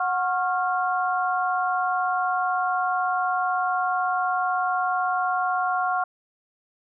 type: tone cluster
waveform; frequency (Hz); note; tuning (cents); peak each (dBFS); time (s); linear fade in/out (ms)
sine; 733 / 1091 / 1389; F#5 / C#6 / F6; -16 / -28 / -10; -24 / -27 / -27; 0-6.04; 5
effects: none